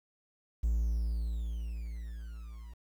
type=tone with level ramp; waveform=triangle; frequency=56.7 Hz; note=A#1; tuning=47 cents flat; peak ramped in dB=-23 to -42 dBFS; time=0.63-2.74 s; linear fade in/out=10 ms; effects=tanh soft clip ceiling -19 dBFS + 10-bit